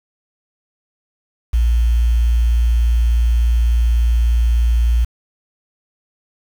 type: tone with quantisation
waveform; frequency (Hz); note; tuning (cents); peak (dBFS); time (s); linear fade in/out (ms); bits
sine; 58.27; A#1; 0; -11; 1.53-5.05; 10; 6
effects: none